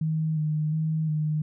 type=tone with vibrato; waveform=sine; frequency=155.56 Hz; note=D#3; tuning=in tune; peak=-23 dBFS; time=0.01-1.42 s; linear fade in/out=5 ms; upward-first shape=square; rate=1.4 Hz; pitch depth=25 cents each way; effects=none